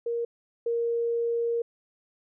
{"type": "tone pair in turn", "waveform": "sine", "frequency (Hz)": [469.1, 467.5], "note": ["A#4", "A#4"], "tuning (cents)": [11, 5], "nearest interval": "unison", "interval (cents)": 6, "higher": "first", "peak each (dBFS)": [-26, -24], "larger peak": "second", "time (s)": [[0.06, 0.25], [0.66, 1.62]], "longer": "second", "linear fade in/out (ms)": 5, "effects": []}